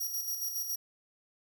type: tone with tremolo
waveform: 15% pulse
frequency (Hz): 5690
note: F8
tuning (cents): +31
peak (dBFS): -26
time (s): 0-0.76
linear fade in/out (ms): 10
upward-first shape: square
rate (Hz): 7.2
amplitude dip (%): 45
effects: none